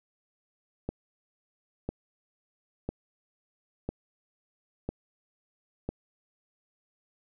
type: click train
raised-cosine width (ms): 2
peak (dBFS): -18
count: 6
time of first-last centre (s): 0.89-5.89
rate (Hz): 1
effects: none